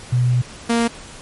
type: tone pair in turn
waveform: sine / sawtooth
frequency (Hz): 123.47 / 233.1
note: B2 / A#3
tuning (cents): 0 / 0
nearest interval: major seventh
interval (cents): 1100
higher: second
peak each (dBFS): -13 / -11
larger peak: second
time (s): 0.12-0.42 / 0.69-0.88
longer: first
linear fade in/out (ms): 10
effects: pink hiss -38 dBFS RMS until 1.21 s + MP3 48 kbps